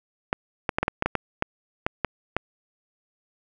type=clicks; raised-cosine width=0.5 ms; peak=-7 dBFS; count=12; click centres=0.329 / 0.692 / 0.785 / 0.83 / 0.881 / 1.024 / 1.06 / 1.153 / 1.424 / 1.865 / 2.047 / 2.366 s; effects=none